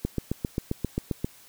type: click train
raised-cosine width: 3 ms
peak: -13 dBFS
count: 10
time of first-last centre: 0.05-1.245 s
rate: 7.53 Hz
effects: white hiss -53 dBFS RMS until 1.48 s